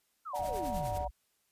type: exponential sweep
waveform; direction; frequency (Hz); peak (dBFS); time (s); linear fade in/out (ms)
sine; down; 1396.9 to 49.43; -38; 0.25-1.11; 20
type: chord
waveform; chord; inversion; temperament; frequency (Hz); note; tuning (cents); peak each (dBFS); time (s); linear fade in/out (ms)
sine; D augmented; none; equal with one note detuned; 587.3 / 740 / 944.8; D5 / F#5 / A#5; 0 / 0 / +23; -38 / -36 / -41; 0.33-1.08; 10
type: noise with tremolo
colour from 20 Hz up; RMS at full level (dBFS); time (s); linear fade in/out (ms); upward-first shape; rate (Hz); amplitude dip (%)
white; -46; 0.34-0.99; 20; triangle; 9.9; 90
type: noise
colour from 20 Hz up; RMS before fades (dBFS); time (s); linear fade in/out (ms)
brown; -43; 0.39-1.05; 5
effects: white hiss -75 dBFS RMS until 1.51 s + resampled to 32000 Hz